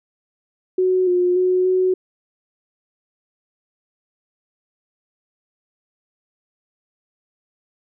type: tone with pitch steps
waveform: sine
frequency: 370.2 / 358 / 366.9 / 370.7 Hz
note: F#4 / F4 / F#4 / F#4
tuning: +1 / +43 / -15 / +3 cents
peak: -14 dBFS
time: 0.78-1.94 s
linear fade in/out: 5 ms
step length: 290 ms
effects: none